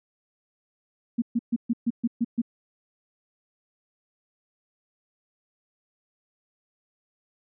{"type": "tone bursts", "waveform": "sine", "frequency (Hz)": 234.7, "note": "A#3", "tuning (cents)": 12, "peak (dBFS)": -20, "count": 8, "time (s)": [1.18, 2.418], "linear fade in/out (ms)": 10, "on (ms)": 41, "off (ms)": 130, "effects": []}